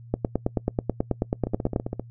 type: two click trains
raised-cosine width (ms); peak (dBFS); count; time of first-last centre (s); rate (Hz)
2; -9 / -15; 16 / 9; 0.14-1.762 / 1.47-1.996; 9.25 / 15.2
effects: noise-tail reverb RT60 0.1 s tail -23 dB re dry + added 117 Hz sine -42 dBFS peak until 2.1 s